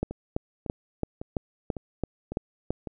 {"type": "two click trains", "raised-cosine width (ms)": 2, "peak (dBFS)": [-21, -13], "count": [6, 9], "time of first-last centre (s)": [[0.11, 2.872], [0.03, 2.706]], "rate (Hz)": [1.81, 2.99], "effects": []}